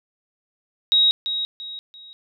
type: tone with echo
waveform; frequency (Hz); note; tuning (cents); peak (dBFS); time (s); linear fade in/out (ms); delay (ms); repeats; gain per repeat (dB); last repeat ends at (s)
sine; 3800; A#7; +33; -13; 0.92-1.11; 0; 340; 3; -9; 2.13
effects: none